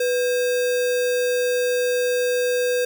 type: tone with sample-and-hold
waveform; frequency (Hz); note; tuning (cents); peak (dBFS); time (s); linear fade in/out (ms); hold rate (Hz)
sine; 493.9; B4; 0; -18; 0-2.85; 5; 2100
effects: none